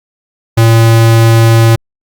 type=tone; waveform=square; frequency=114 Hz; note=A#2; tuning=38 cents flat; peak=-4 dBFS; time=0.57-1.76 s; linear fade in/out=10 ms; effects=Opus 48 kbps